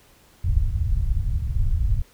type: low-pass noise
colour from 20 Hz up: pink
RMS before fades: -21 dBFS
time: 0.44-2.02 s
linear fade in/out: 10 ms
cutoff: 100 Hz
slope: 24 dB/octave
effects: pink hiss -55 dBFS RMS until 2.13 s